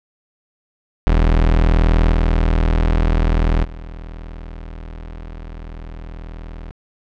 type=tone with level steps; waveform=35% pulse; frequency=40.45 Hz; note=E1; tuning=32 cents flat; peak=-9 / -11 / -28 dBFS; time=1.07-6.71 s; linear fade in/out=0 ms; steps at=2.11 / 3.63 s; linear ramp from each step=20 ms; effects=low-pass 3000 Hz 12 dB/octave